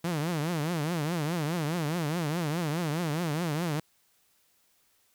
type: tone with vibrato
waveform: sawtooth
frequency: 160.8 Hz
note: E3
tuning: 43 cents flat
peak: -24 dBFS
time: 0.04-3.8 s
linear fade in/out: 5 ms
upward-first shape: triangle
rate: 4.8 Hz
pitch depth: 220 cents each way
effects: white hiss -68 dBFS RMS until 5.14 s